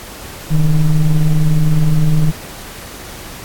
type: ring-modulated tone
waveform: triangle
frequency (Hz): 73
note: D2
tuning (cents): -10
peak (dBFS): -3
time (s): 0.5-2.32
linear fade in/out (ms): 20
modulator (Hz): 82.8
effects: pink hiss -32 dBFS RMS until 3.44 s + AAC 64 kbps